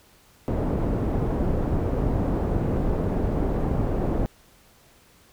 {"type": "low-pass noise", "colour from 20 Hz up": "pink", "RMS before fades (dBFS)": -24, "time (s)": [0.48, 4.26], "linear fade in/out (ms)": 0, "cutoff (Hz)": 550, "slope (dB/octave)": 12, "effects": ["pink hiss -56 dBFS RMS until 5.32 s"]}